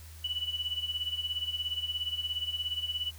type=tone with tremolo; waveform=sine; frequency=2960 Hz; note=F#7; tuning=in tune; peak=-28 dBFS; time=0.24-3.11 s; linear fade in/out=5 ms; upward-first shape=sine; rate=17 Hz; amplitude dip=75%; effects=added 80 Hz sine -46 dBFS peak until 3.18 s + white hiss -54 dBFS RMS until 3.18 s